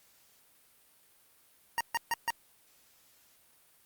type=tone bursts; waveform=25% pulse; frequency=932.3 Hz; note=A#5; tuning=in tune; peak=-24 dBFS; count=4; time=1.78-2.304 s; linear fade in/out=0 ms; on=26 ms; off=140 ms; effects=white hiss -64 dBFS RMS until 3.85 s + Opus 48 kbps